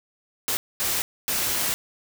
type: noise bursts at uneven times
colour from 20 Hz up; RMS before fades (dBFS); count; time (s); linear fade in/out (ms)
white; -25; 3; 0.48-0.57 / 0.8-1.02 / 1.28-1.74; 0
effects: none